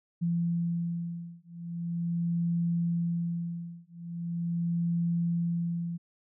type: beating tone pair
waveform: sine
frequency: 170.1 / 170.51 Hz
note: F3 / F3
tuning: -45 / -41 cents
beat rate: 0.41 Hz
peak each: -31 / -31 dBFS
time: 0.21-5.98 s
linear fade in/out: 20 ms
effects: none